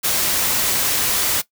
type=noise; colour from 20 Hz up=white; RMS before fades=-19 dBFS; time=0.03-1.42 s; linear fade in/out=20 ms; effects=noise-tail reverb RT60 0.1 s tail -17 dB re dry